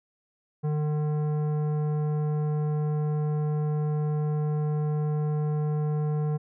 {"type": "tone with tanh clipping", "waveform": "sine", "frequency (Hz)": 150.7, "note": "D3", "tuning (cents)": 45, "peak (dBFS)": -26, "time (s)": [0.63, 6.38], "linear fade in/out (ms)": 20, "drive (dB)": 13, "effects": []}